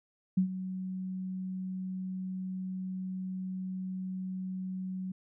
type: tone with ADSR envelope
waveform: sine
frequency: 186.6 Hz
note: F#3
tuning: 15 cents sharp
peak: -21 dBFS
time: 0.37-5.12 s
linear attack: 8 ms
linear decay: 96 ms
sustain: -13 dB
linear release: 6 ms
effects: none